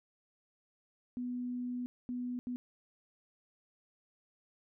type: tone bursts at uneven times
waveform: sine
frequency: 246.9 Hz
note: B3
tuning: in tune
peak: -35 dBFS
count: 3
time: 1.17-1.86 / 2.09-2.39 / 2.47-2.56 s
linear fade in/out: 0 ms
effects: none